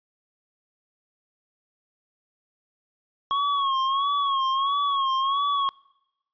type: tone with vibrato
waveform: square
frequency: 1100 Hz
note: C#6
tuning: 14 cents flat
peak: -22 dBFS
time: 3.31-5.69 s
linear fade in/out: 0 ms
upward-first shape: sine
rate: 1.5 Hz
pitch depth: 66 cents each way
effects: noise-tail reverb RT60 0.9 s tail -26 dB re dry + resampled to 11025 Hz